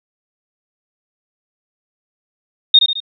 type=tone with echo; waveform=sine; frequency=3693 Hz; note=A#7; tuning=17 cents flat; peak=-3 dBFS; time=2.74-2.79 s; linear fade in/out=5 ms; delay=71 ms; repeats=3; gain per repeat=-6 dB; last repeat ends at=3.003 s; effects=none